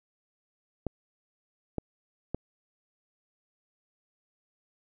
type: clicks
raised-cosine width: 2 ms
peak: -17 dBFS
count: 3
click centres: 0.867 / 1.783 / 2.346 s
effects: none